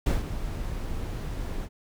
brown noise with ADSR envelope, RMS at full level -21 dBFS, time 0.06-1.69 s, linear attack 7 ms, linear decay 160 ms, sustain -11 dB, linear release 51 ms, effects none

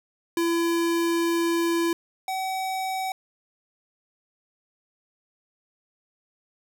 square tone pair in turn, 337.1 / 759 Hz, E4 / F#5, +39 / +44 cents, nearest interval octave + major second, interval 1405 cents, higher second, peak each -22 / -27 dBFS, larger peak first, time 0.37-1.93 / 2.28-3.12 s, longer first, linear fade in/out 2 ms, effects none

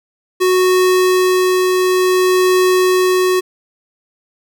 square tone with tremolo, 368.6 Hz, F#4, 7 cents flat, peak -10 dBFS, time 0.4-3.41 s, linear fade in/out 20 ms, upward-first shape triangle, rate 0.57 Hz, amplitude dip 25%, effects none

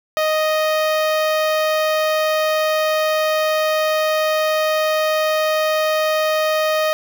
sawtooth tone with notch filter, 622.3 Hz, D#5, in tune, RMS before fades -18 dBFS, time 0.17-6.93 s, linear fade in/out 0 ms, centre 8300 Hz, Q 0.93, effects none

